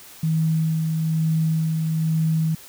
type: tone with tremolo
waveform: sine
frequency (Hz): 159.9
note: D#3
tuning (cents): +48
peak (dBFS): -17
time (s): 0.23-2.55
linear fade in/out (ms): 5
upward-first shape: sine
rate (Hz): 1.1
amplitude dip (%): 30
effects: white hiss -44 dBFS RMS until 2.68 s